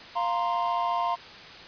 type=chord; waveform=triangle; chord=F suspended fourth; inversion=none; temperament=equal; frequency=698.5 / 932.3 / 1046.5 Hz; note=F5 / Bb5 / C6; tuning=0 / 0 / 0 cents; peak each=-27 dBFS; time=0.15-1.16 s; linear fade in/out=20 ms; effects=white hiss -44 dBFS RMS until 1.67 s + resampled to 11025 Hz